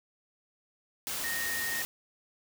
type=tone in noise; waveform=sine; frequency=1853 Hz; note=A#6; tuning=11 cents flat; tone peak=-33 dBFS; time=1.24-1.82 s; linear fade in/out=0 ms; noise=white; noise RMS=-35 dBFS; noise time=1.07-1.85 s; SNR=-1 dB; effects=none